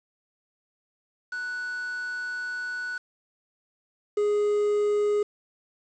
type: tone pair in turn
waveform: triangle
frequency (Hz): 1480 / 415.3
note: F#6 / G#4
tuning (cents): 0 / 0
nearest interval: octave + minor seventh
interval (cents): 2200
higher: first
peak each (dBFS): -28 / -19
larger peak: second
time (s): 1.32-2.98 / 4.17-5.23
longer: first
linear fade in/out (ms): 5
effects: resampled to 16000 Hz + 8-bit